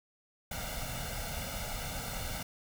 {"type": "noise with comb filter", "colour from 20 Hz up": "pink", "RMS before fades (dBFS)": -38, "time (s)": [0.51, 2.43], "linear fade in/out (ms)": 5, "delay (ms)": 1.4, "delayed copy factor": 0.8, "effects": []}